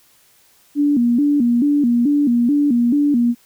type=tone with vibrato; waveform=sine; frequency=263 Hz; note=C4; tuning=9 cents sharp; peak=-12 dBFS; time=0.75-3.35 s; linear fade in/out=50 ms; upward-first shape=square; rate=2.3 Hz; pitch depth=170 cents each way; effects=white hiss -54 dBFS RMS until 3.45 s